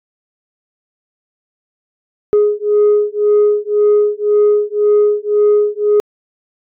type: beating tone pair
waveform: sine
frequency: 416 / 417.9 Hz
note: G#4 / G#4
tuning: +3 / +11 cents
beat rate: 1.9 Hz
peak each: -11 dBFS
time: 2.33-6 s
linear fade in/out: 0 ms
effects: tanh soft clip ceiling -5 dBFS